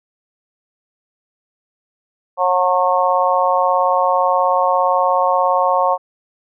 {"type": "harmonic tone", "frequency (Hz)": 181.7, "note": "F#3", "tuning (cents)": -31, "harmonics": [3, 4, 5, 6], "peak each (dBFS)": [-18, -18, -18, -18], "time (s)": [2.37, 5.98], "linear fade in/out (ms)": 50, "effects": []}